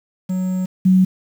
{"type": "tone pair in turn", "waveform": ["triangle", "sine"], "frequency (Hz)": [185, 186.39], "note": ["F#3", "F#3"], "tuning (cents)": [0, 13], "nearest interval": "unison", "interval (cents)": 13, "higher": "second", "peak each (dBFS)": [-16, -9], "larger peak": "second", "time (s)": [[0.29, 0.66], [0.85, 1.05]], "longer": "first", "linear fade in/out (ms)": 10, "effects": ["7-bit"]}